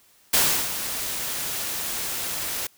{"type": "noise with ADSR envelope", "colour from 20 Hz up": "white", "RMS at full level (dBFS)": -18, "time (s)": [0.33, 2.67], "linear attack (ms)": 9, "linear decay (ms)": 340, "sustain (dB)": -11, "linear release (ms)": 4, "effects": ["white hiss -58 dBFS RMS until 2.77 s"]}